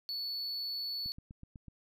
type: tone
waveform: triangle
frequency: 4437 Hz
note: C#8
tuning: 1 cent sharp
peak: -34 dBFS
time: 0.09-1.12 s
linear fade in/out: 0 ms
type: click train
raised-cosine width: 5 ms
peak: -36 dBFS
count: 6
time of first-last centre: 1.06-1.683 s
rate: 8.03 Hz
effects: none